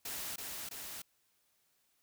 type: noise with echo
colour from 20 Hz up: white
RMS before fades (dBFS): -41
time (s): 0.05-0.36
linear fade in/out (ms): 5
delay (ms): 330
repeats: 2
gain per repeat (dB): -2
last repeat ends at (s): 1.02
effects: white hiss -75 dBFS RMS until 2.02 s